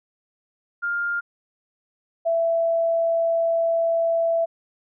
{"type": "tone pair in turn", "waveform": "sine", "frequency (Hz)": [1404, 665.3], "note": ["F6", "E5"], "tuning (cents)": [9, 16], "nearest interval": "octave + minor second", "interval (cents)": 1293, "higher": "first", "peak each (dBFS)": [-22, -18], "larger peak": "second", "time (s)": [[0.82, 1.21], [2.25, 4.46]], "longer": "second", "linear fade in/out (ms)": 20, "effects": []}